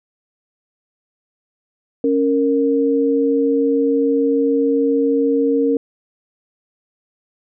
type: tone pair together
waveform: sine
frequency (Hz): 277.2 / 463.4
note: C#4 / A#4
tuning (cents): 0 / -10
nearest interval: major sixth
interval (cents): 890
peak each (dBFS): -16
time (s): 2.04-5.77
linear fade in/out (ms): 2
effects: none